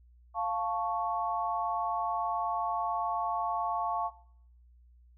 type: chord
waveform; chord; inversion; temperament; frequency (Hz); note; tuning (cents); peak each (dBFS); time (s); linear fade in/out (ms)
sine; F augmented; none; equal; 698.5 / 880 / 1108.7; F5 / A5 / C#6; 0 / 0 / 0; -33; 0.34-4.11; 50
effects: noise-tail reverb RT60 0.6 s tail -18 dB re dry + added 60 Hz sine -56 dBFS peak until 5.17 s